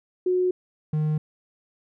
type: tone pair in turn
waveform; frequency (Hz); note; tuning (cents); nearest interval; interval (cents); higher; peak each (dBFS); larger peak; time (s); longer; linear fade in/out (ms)
sine / triangle; 364.9 / 153.42; F#4 / D#3; -24 / -24; octave + minor third; 1500; first; -19; neither; 0.26-0.51 / 0.93-1.18; neither; 5
effects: none